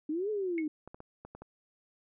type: exponential two-way sweep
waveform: sine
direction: up then down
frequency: 293.7 to 436.5 to 297.4 Hz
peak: -30 dBFS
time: 0.09-0.68 s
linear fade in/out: 5 ms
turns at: 0.3 s
type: tone with exponential decay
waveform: sine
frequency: 2189 Hz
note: C#7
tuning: 22 cents flat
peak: -33 dBFS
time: 0.58-0.67 s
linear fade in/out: 1 ms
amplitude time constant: 18 ms
type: clicks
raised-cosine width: 1 ms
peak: -32 dBFS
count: 6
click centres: 0.876 / 0.945 / 1.004 / 1.25 / 1.35 / 1.42 s
effects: none